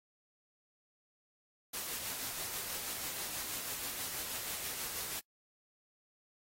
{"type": "noise with tremolo", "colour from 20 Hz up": "white", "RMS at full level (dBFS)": -39, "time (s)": [1.73, 5.2], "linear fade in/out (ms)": 10, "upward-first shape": "sine", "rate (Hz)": 6.2, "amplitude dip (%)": 30, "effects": ["noise-tail reverb RT60 0.1 s tail -24 dB re dry", "AAC 48 kbps"]}